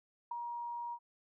sine tone with ADSR envelope, 949 Hz, A#5, 31 cents sharp, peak -33 dBFS, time 0.31-0.99 s, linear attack 6 ms, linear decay 7 ms, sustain -5 dB, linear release 62 ms, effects none

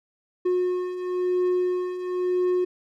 triangle beating tone pair, 361.4 / 362.38 Hz, F#4 / F#4, -41 / -36 cents, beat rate 0.98 Hz, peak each -27 / -21 dBFS, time 0.45-2.65 s, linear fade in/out 10 ms, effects none

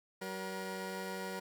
15% pulse tone pair together, 189.34 / 477.1 Hz, F#3 / A#4, +40 / +40 cents, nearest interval octave + major third, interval 1600 cents, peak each -35 / -36 dBFS, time 0.21-1.4 s, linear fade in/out 10 ms, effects none

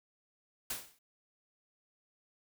white noise with exponential decay, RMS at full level -34 dBFS, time 0.7-0.99 s, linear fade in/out 5 ms, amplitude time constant 62 ms, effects none

